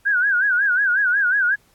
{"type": "tone with vibrato", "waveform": "sine", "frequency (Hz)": 1546, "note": "G6", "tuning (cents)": -24, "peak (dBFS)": -15, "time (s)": [0.05, 1.56], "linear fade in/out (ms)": 20, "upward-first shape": "sine", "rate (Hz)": 5.5, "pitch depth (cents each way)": 140, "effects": ["pink hiss -59 dBFS RMS until 1.74 s", "AAC 64 kbps"]}